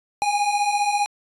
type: beating tone pair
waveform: square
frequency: 809 / 824 Hz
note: G#5 / G#5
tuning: -46 / -14 cents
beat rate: 15 Hz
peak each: -26 / -21 dBFS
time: 0.22-1.06 s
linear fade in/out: 0 ms
effects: resampled to 24000 Hz